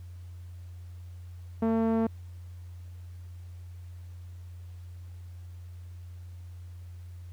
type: tone with low-pass filter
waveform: sawtooth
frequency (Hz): 225.4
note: A3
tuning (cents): +42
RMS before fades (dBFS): -26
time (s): 1.62-2.07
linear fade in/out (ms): 5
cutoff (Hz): 830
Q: 0.73
effects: added 88 Hz sine -41 dBFS peak until 7.32 s + pink hiss -64 dBFS RMS until 7.32 s